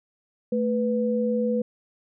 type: tone pair together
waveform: sine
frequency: 220.8 / 493.9 Hz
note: A3 / B4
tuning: +6 / 0 cents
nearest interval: octave + major second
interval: 1394 cents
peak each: -24 / -24 dBFS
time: 0.52-1.62 s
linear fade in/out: 5 ms
effects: none